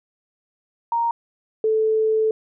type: tone pair in turn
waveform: sine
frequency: 932.3 / 438 Hz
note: A#5 / A4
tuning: 0 / -8 cents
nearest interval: octave + minor second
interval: 1308 cents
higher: first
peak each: -18 / -16 dBFS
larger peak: second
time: 0.92-1.11 / 1.64-2.31 s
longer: second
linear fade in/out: 2 ms
effects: none